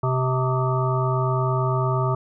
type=harmonic tone with a mistuned harmonic; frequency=129.2 Hz; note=C3; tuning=21 cents flat; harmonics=1 / 3 / 5 / 7 / 9 / 10; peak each=-21 / -28 / -29 / -30 / -28 / -33 dBFS; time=0.03-2.15 s; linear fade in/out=5 ms; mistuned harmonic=10; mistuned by=-55 cents; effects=none